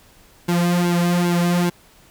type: tone with flanger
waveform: sawtooth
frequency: 174.61 Hz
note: F3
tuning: in tune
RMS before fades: -18 dBFS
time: 0.48-1.7 s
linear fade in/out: 10 ms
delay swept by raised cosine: 1.6 to 3.6 ms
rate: 2.5 Hz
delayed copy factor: -0.9
effects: pink hiss -51 dBFS RMS until 2.1 s